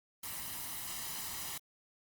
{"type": "noise with comb filter", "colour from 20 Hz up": "white", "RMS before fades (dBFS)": -41, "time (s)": [0.23, 1.58], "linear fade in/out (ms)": 5, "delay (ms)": 1, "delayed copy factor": 0.55, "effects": ["Opus 32 kbps"]}